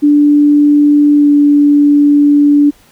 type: tone with pitch glide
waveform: sine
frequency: 292.7 to 290.2 Hz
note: D4 to D4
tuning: -6 to -21 cents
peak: -4 dBFS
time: 0.02-2.71 s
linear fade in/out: 20 ms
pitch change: -15 cents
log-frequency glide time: 1.15-1.29 s
effects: pink hiss -46 dBFS RMS until 2.91 s